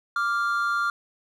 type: tone pair together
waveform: triangle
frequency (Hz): 1174.7 / 1394.3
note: D6 / F6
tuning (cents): 0 / -3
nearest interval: minor third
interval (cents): 297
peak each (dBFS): -25 / -22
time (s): 0.16-0.9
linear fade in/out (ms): 2
effects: none